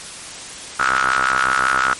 sawtooth ring-modulated tone, 65.41 Hz, C2, in tune, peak -8 dBFS, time 0.79-1.94 s, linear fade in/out 10 ms, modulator 1370 Hz, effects white hiss -33 dBFS RMS until 1.99 s + MP3 48 kbps

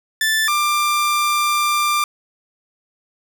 sawtooth tone pair in turn, 1760 / 1188 Hz, A6 / D6, 0 / +20 cents, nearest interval perfect fifth, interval 680 cents, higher first, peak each -12 / -12 dBFS, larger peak neither, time 0.21-0.48 / 0.48-2.04 s, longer second, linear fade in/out 2 ms, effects none

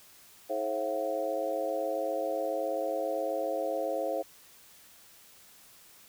harmonic tone with a mistuned harmonic, 107.4 Hz, A2, 41 cents flat, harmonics 3 / 4 / 5 / 6 / 7, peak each -39 / -38 / -32 / -34 / -40 dBFS, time 0.49-4.23 s, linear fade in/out 20 ms, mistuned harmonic 6, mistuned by +76 cents, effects white hiss -56 dBFS RMS until 6.08 s

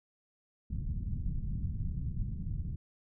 pink low-pass noise, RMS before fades -35 dBFS, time 0.7-2.76 s, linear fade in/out 5 ms, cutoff 170 Hz, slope 24 dB/octave, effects none

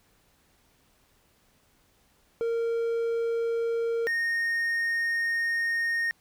triangle tone pair in turn, 462.2 / 1848.8 Hz, A#4 / A#6, -15 / -15 cents, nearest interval 2 octaves, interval 2400 cents, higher second, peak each -23 dBFS, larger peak neither, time 2.41-4.07 / 4.07-6.11 s, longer second, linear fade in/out 0 ms, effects pink hiss -65 dBFS RMS until 6.2 s

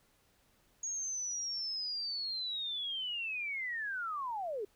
sine linear sweep, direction down, 6645 to 383.2 Hz, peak -35 dBFS, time 0.83-4.65 s, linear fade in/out 5 ms, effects pink hiss -70 dBFS RMS until 4.75 s

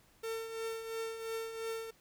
45% pulse tone with tremolo, 451 Hz, A4, 43 cents sharp, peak -35 dBFS, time 0.23-1.91 s, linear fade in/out 10 ms, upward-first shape triangle, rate 2.9 Hz, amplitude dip 60%, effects pink hiss -66 dBFS RMS until 2 s

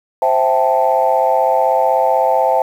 sine chord, A minor seventh, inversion first, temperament equal, 523.3 / 659.3 / 784 / 880 Hz, C5 / E5 / G5 / A5, 0 / 0 / 0 / 0 cents, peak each -16 dBFS, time 0.22-2.62 s, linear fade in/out 2 ms, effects tanh soft clip ceiling -2 dBFS + 7-bit

